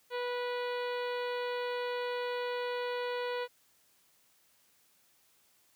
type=harmonic tone; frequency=490 Hz; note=B4; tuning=14 cents flat; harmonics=1 / 2 / 3 / 4 / 5 / 6 / 7 / 8 / 9; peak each=-34 / -40 / -44 / -46 / -48 / -50 / -51 / -52 / -53 dBFS; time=0.1-3.48 s; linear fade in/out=50 ms; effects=white hiss -68 dBFS RMS until 5.75 s + high-pass 60 Hz 12 dB/octave